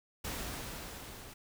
pink noise with level ramp, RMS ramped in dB -38 to -50 dBFS, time 0.24-1.34 s, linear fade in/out 10 ms, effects none

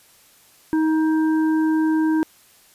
harmonic tone, 315.2 Hz, D#4, 23 cents sharp, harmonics 1 / 3 / 5, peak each -16 / -30 / -33 dBFS, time 0.73-2.23 s, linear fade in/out 0 ms, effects white hiss -53 dBFS RMS until 2.74 s + resampled to 32000 Hz

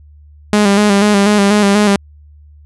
sawtooth tone with vibrato, 204.1 Hz, G#3, 30 cents flat, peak -4 dBFS, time 0.53-1.96 s, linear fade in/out 0 ms, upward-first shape square, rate 4.1 Hz, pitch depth 41 cents each way, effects added 74 Hz sine -38 dBFS peak until 2.65 s + resampled to 24000 Hz

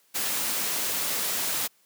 white noise, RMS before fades -28 dBFS, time 0.14-1.68 s, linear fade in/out 20 ms, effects white hiss -64 dBFS RMS until 1.85 s + high-pass 150 Hz 12 dB/octave

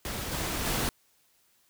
pink noise with level steps, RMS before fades -35 / -32 / -29 dBFS, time 0.05-0.89 s, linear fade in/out 0 ms, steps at 0.31 / 0.64 s, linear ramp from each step 20 ms, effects white hiss -67 dBFS RMS until 1.69 s

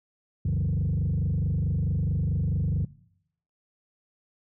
sine tone with frequency modulation, 116.9 Hz, A#2, 5 cents sharp, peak -21 dBFS, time 0.45-2.85 s, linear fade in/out 5 ms, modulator 24.6 Hz, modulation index 2, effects noise-tail reverb RT60 0.7 s tail -19 dB re dry + tanh soft clip ceiling -21 dBFS

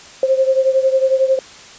sine beating tone pair, 526 / 537 Hz, C5 / C5, +9 / +45 cents, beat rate 11 Hz, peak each -13 / -17 dBFS, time 0.23-1.39 s, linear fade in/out 2 ms, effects white hiss -39 dBFS RMS until 1.78 s + resampled to 16000 Hz

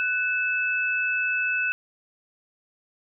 sine tone pair together, 1492.9 / 2612 Hz, F#6 / E7, +15 / -17 cents, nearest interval minor seventh, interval 968 cents, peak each -25 dBFS, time 0-1.72 s, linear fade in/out 0 ms, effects none

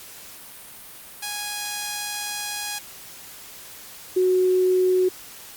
5% pulse / sine tone pair in turn, 828 / 368.8 Hz, G#5 / F#4, -5 / -6 cents, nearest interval octave + major second, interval 1401 cents, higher first, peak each -16 dBFS, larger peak neither, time 1.22-2.79 / 4.16-5.09 s, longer first, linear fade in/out 10 ms, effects white hiss -42 dBFS RMS until 5.56 s + Opus 48 kbps

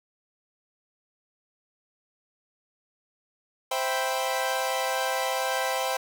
sawtooth chord, C major seventh, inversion none, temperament equal, 523.3 / 659.3 / 784 / 987.8 Hz, C5 / E5 / G5 / B5, 0 / 0 / 0 / 0 cents, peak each -26 / -29 / -26 / -30 dBFS, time 3.71-5.97 s, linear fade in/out 5 ms, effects none

